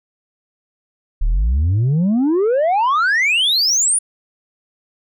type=exponential sweep; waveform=sine; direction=up; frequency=33.71 to 9940 Hz; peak=-10 dBFS; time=1.21-3.99 s; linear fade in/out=10 ms; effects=tanh soft clip ceiling -12 dBFS